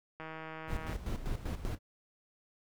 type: click train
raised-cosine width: 0.5 ms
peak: -29 dBFS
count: 117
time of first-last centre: 0.2-0.93 s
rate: 159 Hz
type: noise with tremolo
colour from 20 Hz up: brown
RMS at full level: -35 dBFS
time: 0.67-1.79 s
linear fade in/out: 50 ms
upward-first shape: square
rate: 5.1 Hz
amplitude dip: 65%
effects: none